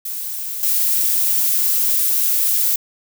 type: noise with level steps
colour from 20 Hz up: violet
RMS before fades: -26 / -17 dBFS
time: 0.05-2.76 s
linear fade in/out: 5 ms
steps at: 0.63 s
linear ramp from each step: 2 ms
effects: none